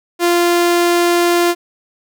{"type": "tone", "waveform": "sawtooth", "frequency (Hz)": 347, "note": "F4", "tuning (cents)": -11, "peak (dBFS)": -7, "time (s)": [0.19, 1.55], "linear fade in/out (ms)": 50, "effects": []}